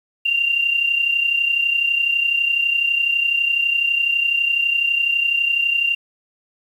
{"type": "tone with amplitude modulation", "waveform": "sine", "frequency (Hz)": 2778, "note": "F7", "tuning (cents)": -10, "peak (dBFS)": -13, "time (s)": [0.25, 5.95], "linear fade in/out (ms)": 10, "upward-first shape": "sine", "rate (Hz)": 32, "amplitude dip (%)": 60, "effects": ["8-bit"]}